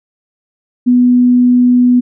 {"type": "tone", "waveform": "sine", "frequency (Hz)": 246.9, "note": "B3", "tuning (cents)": 0, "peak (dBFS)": -5, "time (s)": [0.86, 2.01], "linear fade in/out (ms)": 20, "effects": []}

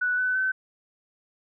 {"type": "tone with pitch steps", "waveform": "sine", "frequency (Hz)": [1480, 1503.3, 1526.9], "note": ["F#6", "F#6", "G6"], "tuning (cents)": [0, 27, -46], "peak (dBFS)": -22, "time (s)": [0.01, 0.52], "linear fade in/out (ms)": 10, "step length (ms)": 170, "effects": []}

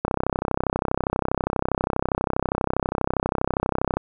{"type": "click train", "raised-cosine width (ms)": 1, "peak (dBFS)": -7, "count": 128, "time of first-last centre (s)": [0.05, 3.97], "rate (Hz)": 32.4, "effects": []}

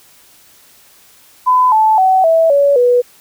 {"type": "tone with pitch steps", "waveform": "sine", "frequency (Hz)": [1008, 872.5, 755.1, 653.6, 565.7, 489.7], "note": ["B5", "A5", "F#5", "E5", "C#5", "B4"], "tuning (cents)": [35, -15, 35, -15, 35, -15], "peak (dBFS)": -7, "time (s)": [1.46, 3.02], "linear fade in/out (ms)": 20, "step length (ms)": 260, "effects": ["white hiss -46 dBFS RMS until 3.2 s"]}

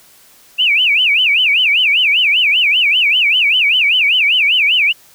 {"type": "tone with vibrato", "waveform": "sine", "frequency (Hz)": 2615, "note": "E7", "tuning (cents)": -15, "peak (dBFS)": -9, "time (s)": [0.58, 4.93], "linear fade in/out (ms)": 20, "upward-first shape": "sine", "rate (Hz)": 5.1, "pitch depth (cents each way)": 270, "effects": ["white hiss -46 dBFS RMS until 5.14 s"]}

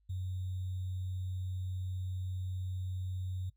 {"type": "tone with sample-and-hold", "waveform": "sine", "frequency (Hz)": 92.5, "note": "F#2", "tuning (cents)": 0, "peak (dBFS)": -35, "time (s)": [0.09, 3.5], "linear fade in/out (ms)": 10, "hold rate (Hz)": 3675, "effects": ["noise-tail reverb RT60 0.1 s tail -19 dB re dry", "added 51 Hz sine -68 dBFS peak until 3.56 s"]}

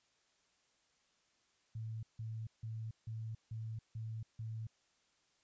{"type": "tone bursts", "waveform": "sine", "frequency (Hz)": 111.4, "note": "A2", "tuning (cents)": 22, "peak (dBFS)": -40, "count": 7, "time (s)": [1.75, 4.67], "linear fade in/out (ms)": 5, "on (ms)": 280, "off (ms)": 160, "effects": ["white hiss -75 dBFS RMS until 5.43 s", "resampled to 16000 Hz"]}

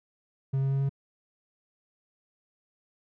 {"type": "tone with pitch steps", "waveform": "triangle", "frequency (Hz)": [134.9, 135.84, 136.78, 137.73], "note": ["C#3", "C#3", "C#3", "C#3"], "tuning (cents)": [-47, -35, -23, -11], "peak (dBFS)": -22, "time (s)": [0.53, 0.894], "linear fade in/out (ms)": 10, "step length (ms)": 91, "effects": []}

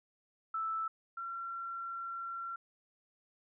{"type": "tone pair in turn", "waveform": "sine", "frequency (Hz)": [1318.5, 1363.4], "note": ["E6", "F6"], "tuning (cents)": [0, -42], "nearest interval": "minor second", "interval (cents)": 58, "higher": "second", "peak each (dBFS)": [-33, -38], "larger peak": "first", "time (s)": [[0.54, 0.88], [1.17, 2.56]], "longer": "second", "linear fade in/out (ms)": 5, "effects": []}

